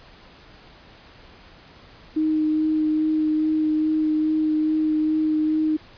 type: tone with vibrato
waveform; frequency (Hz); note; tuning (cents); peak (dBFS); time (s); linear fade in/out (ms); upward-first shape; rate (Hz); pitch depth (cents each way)
sine; 310.3; D#4; -5; -18; 2.16-5.77; 10; sine; 2.4; 11
effects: pink hiss -48 dBFS RMS until 5.97 s + resampled to 11025 Hz